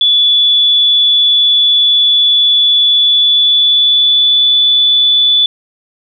sine tone with pitch glide, 3442 to 3472 Hz, A7 to A7, -39 to -24 cents, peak -6 dBFS, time 0.01-5.46 s, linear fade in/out 2 ms, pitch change +15 cents, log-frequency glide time 2.89-4.49 s, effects none

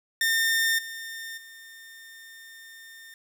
sawtooth tone with level steps, 1814 Hz, A#6, 48 cents flat, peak -18 / -32 / -41 dBFS, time 0.21-3.14 s, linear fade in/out 2 ms, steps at 0.78 / 1.37 s, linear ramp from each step 10 ms, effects 10-bit

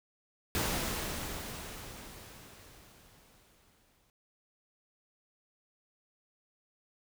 pink noise with exponential decay, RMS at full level -31 dBFS, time 0.55-4.1 s, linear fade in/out 0 ms, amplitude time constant 770 ms, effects none

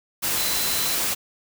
sine tone in noise, 4038 Hz, B7, 38 cents sharp, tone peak -30 dBFS, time 0.36-0.96 s, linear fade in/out 20 ms, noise white, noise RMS -24 dBFS, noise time 0.22-1.15 s, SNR -9 dB, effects none

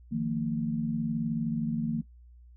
sine chord, Eb suspended second, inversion none, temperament equal with one note detuned, 155.56 / 174.61 / 228.4 Hz, Eb3 / F3 / Bb3, 0 / 0 / -35 cents, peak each -33 / -35 / -29 dBFS, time 0.11-2.02 s, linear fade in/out 20 ms, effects noise-tail reverb RT60 0.1 s tail -20 dB re dry + added 60 Hz sine -50 dBFS peak until 2.56 s

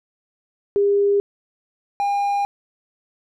sine / triangle tone pair in turn, 403.4 / 806.8 Hz, G4 / G5, +50 / +50 cents, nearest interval octave, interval 1200 cents, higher second, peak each -14 / -16 dBFS, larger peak first, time 0.76-1.2 / 2-2.45 s, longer second, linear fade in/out 0 ms, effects none

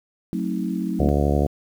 sine chord, F# diminished seventh, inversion none, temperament just, 185 / 222 / 266.4 / 319.7 Hz, F#3 / A3 / C4 / Eb4, 0 / +16 / +31 / +47 cents, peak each -26 / -28 / -30 / -29 dBFS, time 0.33-1.09 s, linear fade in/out 0 ms
harmonic tone, 72 Hz, D2, 34 cents flat, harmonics 1 / 2 / 3 / 4 / 5 / 6 / 7 / 8 / 9 / 10, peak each -21 / -24 / -26 / -27 / -28 / -29 / -29 / -30 / -31 / -31 dBFS, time 0.99-1.47 s, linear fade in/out 10 ms
effects 8-bit

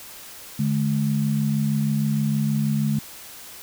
sine tone pair together, 146.83 / 213.2 Hz, D3 / G#3, 0 / +46 cents, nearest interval tritone, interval 646 cents, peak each -22 dBFS, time 0.59-2.99 s, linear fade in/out 5 ms, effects white hiss -41 dBFS RMS until 3.62 s

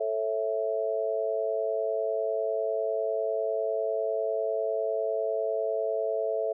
sine chord, A major, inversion none, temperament just, 440 / 550 / 660 Hz, A4 / C#5 / E5, 0 / -14 / +2 cents, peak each -30 / -33 / -29 dBFS, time 0-6.53 s, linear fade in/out 10 ms, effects none

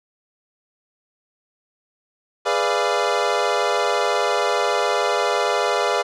25% pulse chord, G# diminished seventh, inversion none, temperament equal with one note detuned, 415.3 / 493.9 / 587.3 / 687.6 Hz, G#4 / B4 / D5 / F5, 0 / 0 / 0 / -27 cents, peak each -20 dBFS, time 2.45-6.03 s, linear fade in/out 20 ms, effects low-pass 6000 Hz 12 dB/octave

